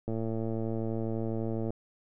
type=click train; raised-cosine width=2 ms; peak=-21 dBFS; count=183; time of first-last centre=0.08-1.705 s; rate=112 Hz; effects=none